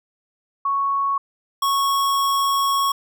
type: tone pair in turn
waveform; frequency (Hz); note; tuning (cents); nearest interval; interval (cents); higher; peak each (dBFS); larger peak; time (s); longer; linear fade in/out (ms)
sine / square; 1108.7 / 1104.4; C#6 / C#6; 0 / -7; unison; 7; first; -18; neither; 0.65-1.18 / 1.62-2.92; second; 5
effects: none